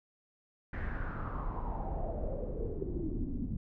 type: noise with low-pass filter sweep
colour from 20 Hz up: brown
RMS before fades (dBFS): -36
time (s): 0.73-3.57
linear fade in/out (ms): 5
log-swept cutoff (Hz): 1900 to 220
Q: 5.7
effects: none